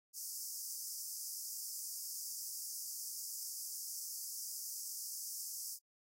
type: high-pass noise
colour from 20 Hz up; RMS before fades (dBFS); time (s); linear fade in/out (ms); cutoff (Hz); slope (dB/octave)
pink; -44; 0.13-5.79; 50; 4900; 96
effects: AAC 48 kbps